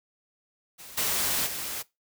white noise with level steps, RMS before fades -45 / -27 / -34 dBFS, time 0.78-1.83 s, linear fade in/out 20 ms, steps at 0.97 / 1.46 s, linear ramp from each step 10 ms, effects noise-tail reverb RT60 0.2 s tail -20 dB re dry

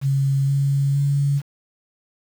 sine tone with pitch steps, 137 / 139.15 / 141.34 Hz, C#3 / C#3 / C#3, -20 / +7 / +34 cents, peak -16 dBFS, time 0.01-1.42 s, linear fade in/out 50 ms, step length 470 ms, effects 7-bit

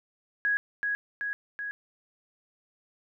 sine tone with echo, 1661.2 Hz, G#6, in tune, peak -23 dBFS, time 0.45-0.57 s, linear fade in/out 0 ms, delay 380 ms, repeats 3, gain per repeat -3 dB, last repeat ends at 1.71 s, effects none

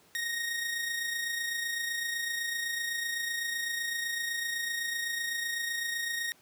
sawtooth tone with amplitude modulation, 1864.7 Hz, A#6, in tune, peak -26 dBFS, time 0.15-6.32 s, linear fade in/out 0 ms, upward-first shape sine, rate 27.9 Hz, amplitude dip 40%, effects pink hiss -61 dBFS RMS until 6.41 s + high-pass 150 Hz 12 dB/octave

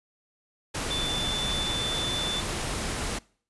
sine tone in noise, 3520 Hz, A7, in tune, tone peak -28 dBFS, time 0.9-2.41 s, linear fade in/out 10 ms, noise pink, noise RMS -31 dBFS, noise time 0.74-3.19 s, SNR 0 dB, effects noise-tail reverb RT60 0.5 s tail -24 dB re dry + resampled to 24000 Hz

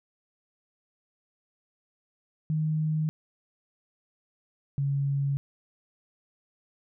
sine tone pair in turn, 155.56 / 139.69 Hz, D#3 / C#3, 0 / +14 cents, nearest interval major second, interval 186 cents, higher first, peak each -24 dBFS, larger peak neither, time 2.5-3.09 / 4.78-5.37 s, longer neither, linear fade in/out 0 ms, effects none

